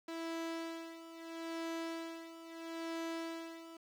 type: tone with tremolo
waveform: sawtooth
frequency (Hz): 329.6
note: E4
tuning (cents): 0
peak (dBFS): -34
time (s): 0.08-3.77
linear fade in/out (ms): 5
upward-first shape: sine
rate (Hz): 0.76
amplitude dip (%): 75
effects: low-pass 6000 Hz 12 dB/octave + 10-bit